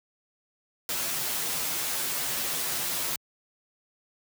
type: noise with comb filter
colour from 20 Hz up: white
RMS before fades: -30 dBFS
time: 0.89-3.16 s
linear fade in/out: 2 ms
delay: 9.6 ms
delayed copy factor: -0.8
effects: high-pass 80 Hz 12 dB/octave